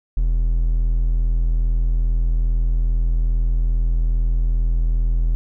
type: tone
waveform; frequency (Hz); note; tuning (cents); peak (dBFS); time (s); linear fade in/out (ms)
triangle; 41.2; E1; 0; -13; 0.17-5.35; 0
effects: none

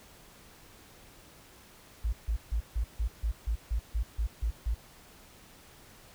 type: tone bursts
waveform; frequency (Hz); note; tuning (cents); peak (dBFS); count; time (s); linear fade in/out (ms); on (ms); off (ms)
sine; 55.3; A1; +9; -26; 12; 2.04-4.746; 10; 88; 150
effects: pink hiss -55 dBFS RMS until 6.14 s

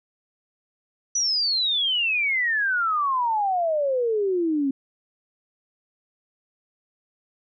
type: exponential sweep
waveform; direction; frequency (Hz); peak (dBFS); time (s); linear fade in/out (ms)
sine; down; 5980 to 265.3; -20; 1.15-4.71; 5
effects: none

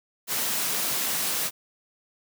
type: high-pass noise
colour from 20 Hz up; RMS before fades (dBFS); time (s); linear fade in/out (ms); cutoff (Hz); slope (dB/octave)
white; -27; 0.27-1.51; 50; 120; 48
effects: none

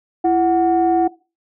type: tone pair together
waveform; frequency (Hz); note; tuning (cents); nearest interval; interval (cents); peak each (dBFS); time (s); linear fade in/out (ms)
sine; 335.4 / 740; E4 / F#5; +30 / 0; octave + major second; 1370; -14; 0.24-1.08; 10
effects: noise-tail reverb RT60 0.3 s tail -20 dB re dry + tanh soft clip ceiling -7 dBFS

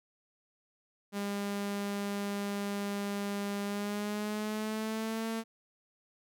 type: tone with pitch glide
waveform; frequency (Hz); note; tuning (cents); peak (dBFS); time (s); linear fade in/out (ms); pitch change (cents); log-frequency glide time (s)
sawtooth; 201.8 to 225.2; G#3 to A3; -49 to +40; -29; 1.12-5.44; 50; +189; 3.63-5.28
effects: none

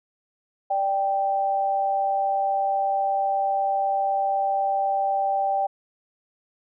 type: tone pair together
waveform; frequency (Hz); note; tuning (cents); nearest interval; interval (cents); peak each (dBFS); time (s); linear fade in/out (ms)
sine; 588.2 / 784; D5 / G5; +3 / 0; perfect fourth; 497; -28 / -21; 0.7-5.67; 10
effects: none

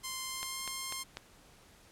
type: tone with pitch glide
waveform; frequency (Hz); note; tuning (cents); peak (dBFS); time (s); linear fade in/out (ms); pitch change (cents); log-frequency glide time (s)
5% pulse; 1046 to 1060; C6 to C6; -1 to +22; -25; 0.03-1.04; 20; +23; 0.24-0.62
type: click train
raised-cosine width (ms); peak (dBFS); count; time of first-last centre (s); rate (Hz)
0.2; -22; 4; 0.43-1.171; 4.05
effects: pink hiss -60 dBFS RMS until 1.91 s + low-pass 12000 Hz 12 dB/octave

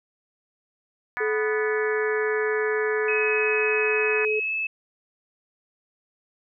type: harmonic tone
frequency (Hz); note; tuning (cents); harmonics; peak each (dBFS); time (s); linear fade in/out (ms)
246.9; B3; 0; 3 / 4 / 5 / 6 / 7 / 8 / 9; -41 / -35 / -36 / -34 / -29 / -37 / -37; 1.17-4.25; 0
type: tone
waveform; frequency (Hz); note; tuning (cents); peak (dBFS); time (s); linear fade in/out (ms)
sine; 430; A4; -40; -23; 1.2-4.4; 10
type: tone with pitch glide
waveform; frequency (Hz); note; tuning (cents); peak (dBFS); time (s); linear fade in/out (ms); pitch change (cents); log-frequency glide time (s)
sine; 2544 to 2608; D#7 to E7; +38 to -19; -24; 3.08-4.67; 5; +43; 4.28-4.53
effects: none

